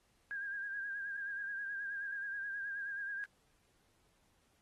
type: tone with vibrato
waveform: sine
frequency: 1616 Hz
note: G#6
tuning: 48 cents flat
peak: -38 dBFS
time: 0.31-3.24 s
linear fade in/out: 0 ms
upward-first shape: sine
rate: 9.4 Hz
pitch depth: 48 cents each way
effects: pink hiss -74 dBFS RMS until 4.61 s + AAC 32 kbps